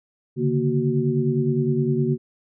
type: tone cluster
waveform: sine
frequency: 138.2 / 147.9 / 234.2 / 372.1 Hz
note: C#3 / D3 / A#3 / F#4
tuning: -5 / +13 / +8 / +10 cents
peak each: -24 dBFS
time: 0.36-2.18 s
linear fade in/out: 50 ms
effects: none